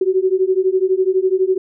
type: beating tone pair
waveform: sine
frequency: 370 / 382 Hz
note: F#4 / G4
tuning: 0 / -45 cents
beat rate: 12 Hz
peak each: -16 dBFS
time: 0.01-1.58 s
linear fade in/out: 5 ms
effects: none